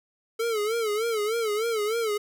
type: tone with vibrato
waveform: square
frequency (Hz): 440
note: A4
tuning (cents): 0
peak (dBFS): -25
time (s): 0.39-2.18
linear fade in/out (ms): 10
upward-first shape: sine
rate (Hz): 3.3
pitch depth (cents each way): 110
effects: none